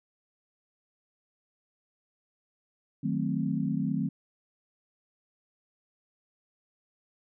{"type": "chord", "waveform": "sine", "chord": "D# diminished seventh", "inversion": "none", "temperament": "equal", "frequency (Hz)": [155.56, 185, 220, 261.6], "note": ["D#3", "F#3", "A3", "C4"], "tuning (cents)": [0, 0, 0, 0], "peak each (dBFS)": -32, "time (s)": [3.03, 4.09], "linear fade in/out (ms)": 10, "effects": []}